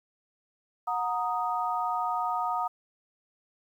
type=chord; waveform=sine; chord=D# minor; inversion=first; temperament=equal with one note detuned; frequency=729.4 / 932.3 / 1244.5 Hz; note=F#5 / A#5 / D#6; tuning=-25 / 0 / 0 cents; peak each=-31 dBFS; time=0.87-2.68 s; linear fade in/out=10 ms; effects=10-bit